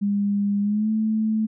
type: tone with pitch glide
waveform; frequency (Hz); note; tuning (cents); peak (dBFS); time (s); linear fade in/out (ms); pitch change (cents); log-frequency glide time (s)
sine; 202.4 to 218.2; G#3 to A3; -44 to -14; -19; 0.01-1.47; 20; +130; 0.61-0.9
effects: none